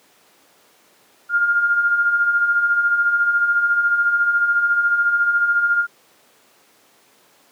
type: beating tone pair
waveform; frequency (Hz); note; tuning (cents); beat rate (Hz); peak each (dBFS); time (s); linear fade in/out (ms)
sine; 1396.9 / 1410.9; F6 / F6; 0 / +17; 14; -24 / -15; 1.29-5.87; 50
effects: pink hiss -54 dBFS RMS until 7.51 s + high-pass 300 Hz 12 dB/octave